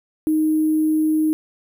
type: tone with sample-and-hold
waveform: sine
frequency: 311.1 Hz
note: D#4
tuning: in tune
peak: -15 dBFS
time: 0.27-1.33 s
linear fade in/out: 0 ms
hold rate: 11025 Hz
effects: none